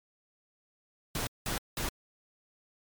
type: noise bursts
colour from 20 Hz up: pink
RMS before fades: -33 dBFS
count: 3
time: 1.15-1.89 s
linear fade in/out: 2 ms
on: 120 ms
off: 190 ms
effects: MP3 96 kbps